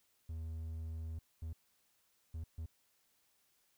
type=tone bursts at uneven times; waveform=triangle; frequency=80.6 Hz; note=E2; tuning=38 cents flat; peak=-38 dBFS; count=4; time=0.29-1.19 / 1.42-1.53 / 2.34-2.44 / 2.58-2.66 s; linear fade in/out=5 ms; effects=white hiss -75 dBFS RMS until 3.77 s